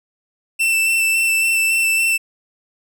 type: tone with vibrato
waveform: 45% pulse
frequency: 2671 Hz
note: E7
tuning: 22 cents sharp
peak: -14 dBFS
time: 0.59-2.18 s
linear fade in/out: 20 ms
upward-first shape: square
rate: 3.6 Hz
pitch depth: 10 cents each way
effects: none